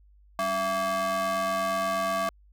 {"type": "ring-modulated tone", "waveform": "square", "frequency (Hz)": 238.3, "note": "A#3", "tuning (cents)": 38, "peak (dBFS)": -23, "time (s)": [0.39, 2.29], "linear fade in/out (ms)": 0, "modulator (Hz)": 909, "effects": ["added 50 Hz sine -54 dBFS peak until 2.52 s"]}